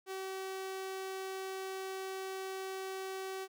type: tone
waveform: sawtooth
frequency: 381.6 Hz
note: G4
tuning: 47 cents flat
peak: -35 dBFS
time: 0.06-3.48 s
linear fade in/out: 50 ms
effects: none